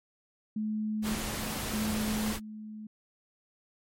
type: tone with tremolo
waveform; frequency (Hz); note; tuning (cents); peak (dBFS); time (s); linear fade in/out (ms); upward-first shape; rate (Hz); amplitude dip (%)
sine; 214.8; A3; -41; -29; 0.56-2.87; 5; square; 0.85; 70
type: noise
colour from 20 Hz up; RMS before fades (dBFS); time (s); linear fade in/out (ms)
pink; -35; 1.02-2.4; 50
effects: MP3 64 kbps